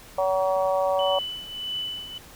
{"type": "harmonic tone", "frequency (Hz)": 188.9, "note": "F#3", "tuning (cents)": 36, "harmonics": [3, 4, 5, 6], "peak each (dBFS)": [-22, -27, -30, -32], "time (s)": [0.18, 1.19], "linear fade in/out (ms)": 5}
{"type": "tone with tremolo", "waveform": "sine", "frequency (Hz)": 2989, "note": "F#7", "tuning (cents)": 17, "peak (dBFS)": -26, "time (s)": [0.99, 2.18], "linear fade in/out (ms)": 2, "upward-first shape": "triangle", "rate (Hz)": 1.6, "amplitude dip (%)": 75}
{"effects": ["pink hiss -47 dBFS RMS until 2.35 s"]}